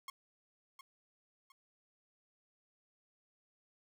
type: tone with echo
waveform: sawtooth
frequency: 1081 Hz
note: C#6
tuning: 44 cents flat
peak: -39 dBFS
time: 0.08-0.1 s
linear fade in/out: 2 ms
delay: 710 ms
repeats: 2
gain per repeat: -9 dB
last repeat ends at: 1.52 s
effects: none